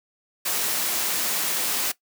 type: high-pass noise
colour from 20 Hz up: white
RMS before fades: -25 dBFS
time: 0.45-1.92 s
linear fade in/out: 10 ms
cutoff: 200 Hz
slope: 12 dB/octave
effects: noise-tail reverb RT60 0.1 s tail -18 dB re dry